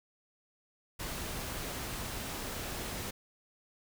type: noise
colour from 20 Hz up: pink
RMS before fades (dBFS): -39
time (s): 0.99-3.11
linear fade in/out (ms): 10
effects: none